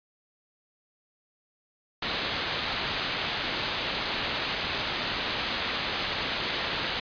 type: low-pass noise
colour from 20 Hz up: white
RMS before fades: -31 dBFS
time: 2.02-7 s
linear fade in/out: 5 ms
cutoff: 4400 Hz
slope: 48 dB/octave
effects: resampled to 11025 Hz